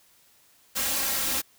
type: noise with comb filter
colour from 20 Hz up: white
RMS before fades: -27 dBFS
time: 0.75-1.42 s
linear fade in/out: 20 ms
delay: 3.7 ms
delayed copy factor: +0.8
effects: white hiss -60 dBFS RMS until 1.58 s